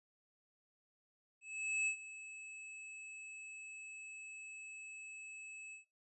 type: tone with ADSR envelope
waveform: square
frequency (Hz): 2600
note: E7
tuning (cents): -24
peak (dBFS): -33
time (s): 1.41-5.85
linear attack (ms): 460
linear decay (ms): 89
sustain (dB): -16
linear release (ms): 120
effects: noise-tail reverb RT60 0.3 s tail -22 dB re dry + resampled to 24000 Hz